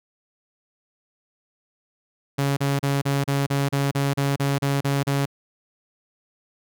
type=tone bursts; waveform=sawtooth; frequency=139.6 Hz; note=C#3; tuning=13 cents sharp; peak=-16 dBFS; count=13; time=2.38-5.258 s; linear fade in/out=10 ms; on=190 ms; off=34 ms; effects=none